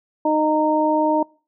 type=harmonic tone; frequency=308 Hz; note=D#4; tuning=17 cents flat; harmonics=1 / 2 / 3; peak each=-20 / -20 / -20 dBFS; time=0.25-1.23 s; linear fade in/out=5 ms; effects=noise-tail reverb RT60 0.4 s tail -26 dB re dry